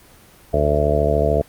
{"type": "harmonic tone", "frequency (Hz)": 73.8, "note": "D2", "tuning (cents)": 9, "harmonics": [1, 2, 3, 4, 5, 6, 7, 8, 9], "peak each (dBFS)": [-21, -24, -29, -28, -29, -21, -24, -24, -20], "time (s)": [0.53, 1.42], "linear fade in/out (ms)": 10, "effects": ["pink hiss -48 dBFS RMS until 1.48 s", "Opus 24 kbps"]}